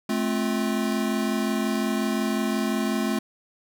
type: chord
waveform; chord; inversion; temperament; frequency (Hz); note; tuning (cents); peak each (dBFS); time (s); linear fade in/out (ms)
square; F major; first; equal with one note detuned; 216 / 261.6 / 349.2; A3 / C4 / F4; -32 / 0 / 0; -26 / -29 / -31; 0.09-3.19; 5
effects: none